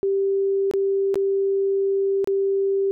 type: tone with dropouts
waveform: sine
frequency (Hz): 392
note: G4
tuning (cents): 0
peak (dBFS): -18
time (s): 0.03-2.91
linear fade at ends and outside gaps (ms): 0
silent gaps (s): 0.712-0.737 / 1.143-1.156 / 2.244-2.274
effects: none